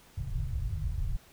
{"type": "low-pass noise", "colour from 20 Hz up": "pink", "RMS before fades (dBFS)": -32, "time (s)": [0.17, 1.17], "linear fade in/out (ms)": 10, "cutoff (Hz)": 150, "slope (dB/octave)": 96, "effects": ["pink hiss -58 dBFS RMS until 1.32 s"]}